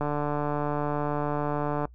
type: click train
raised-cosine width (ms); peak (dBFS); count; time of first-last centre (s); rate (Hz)
1; -15; 272; 0.01-1.854; 147
effects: noise-tail reverb RT60 0.1 s tail -23 dB re dry + added 60 Hz sine -47 dBFS peak until 1.94 s